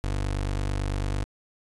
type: tone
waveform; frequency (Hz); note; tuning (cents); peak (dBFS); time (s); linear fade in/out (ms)
25% pulse; 49; G1; 0; -22; 0.04-1.24; 0
effects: resampled to 24000 Hz